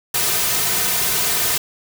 white noise with comb filter, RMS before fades -19 dBFS, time 0.14-1.58 s, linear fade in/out 5 ms, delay 3.6 ms, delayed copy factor -0.65, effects none

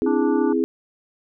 sine chord, C augmented, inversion none, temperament equal, 261.6 / 329.6 / 415.3 Hz, C4 / E4 / G#4, 0 / 0 / 0 cents, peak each -22 dBFS, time 0.02-0.64 s, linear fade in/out 0 ms
harmonic tone, 293.7 Hz, D4, in tune, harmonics 1 / 3 / 4 / 5, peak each -23 / -30 / -35 / -37 dBFS, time 0.06-0.53 s, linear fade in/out 5 ms
effects none

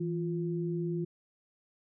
sine tone pair together, 164.8 / 349.2 Hz, E3 / F4, 0 / 0 cents, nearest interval octave + minor second, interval 1300 cents, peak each -32 / -34 dBFS, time 0-1.05 s, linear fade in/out 10 ms, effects none

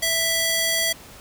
square tone with high-pass filter, 659.3 Hz, E5, in tune, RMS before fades -22 dBFS, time 0.02-0.93 s, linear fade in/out 10 ms, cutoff 2000 Hz, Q 0.55, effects pink hiss -44 dBFS RMS until 1.2 s

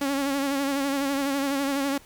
sawtooth tone with vibrato, 277.2 Hz, C#4, in tune, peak -20 dBFS, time 0.01-1.98 s, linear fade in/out 5 ms, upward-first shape sine, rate 12 Hz, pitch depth 46 cents each way, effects pink hiss -52 dBFS RMS until 2.05 s

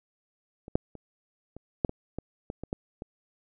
clicks, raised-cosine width 2 ms, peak -29 / -9 / -30 / -29 / -10 / -21 / -20 / -21 / -23 / -17 / -24 dBFS, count 11, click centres 0.681 / 0.755 / 0.953 / 1.566 / 1.848 / 1.894 / 2.186 / 2.501 / 2.636 / 2.729 / 3.021 s, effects none

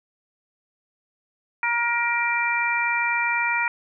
harmonic tone, 472.2 Hz, A#4, 22 cents sharp, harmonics 2 / 3 / 4 / 5, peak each -26 / -27 / -27 / -24 dBFS, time 1.63-3.68 s, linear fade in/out 2 ms, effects none

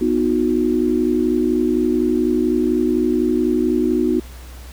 sine chord, B major, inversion none, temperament equal with one note detuned, 246.9 / 311.1 / 362.8 Hz, B3 / D#4 / F#4, 0 / 0 / -34 cents, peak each -19 dBFS, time 0.01-4.2 s, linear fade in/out 5 ms, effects added 62 Hz sine -34 dBFS peak until 4.72 s + pink hiss -43 dBFS RMS until 4.72 s

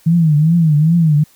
sine tone with vibrato, 159.1 Hz, D#3, 39 cents sharp, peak -8 dBFS, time 0.06-1.24 s, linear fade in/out 10 ms, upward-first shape triangle, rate 2.5 Hz, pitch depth 160 cents each way, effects white hiss -50 dBFS RMS until 1.35 s

